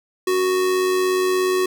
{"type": "tone with amplitude modulation", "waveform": "square", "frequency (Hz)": 370, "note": "F#4", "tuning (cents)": 0, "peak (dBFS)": -16, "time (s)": [0.27, 1.66], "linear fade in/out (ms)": 5, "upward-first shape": "sine", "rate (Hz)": 96.9, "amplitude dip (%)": 35, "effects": []}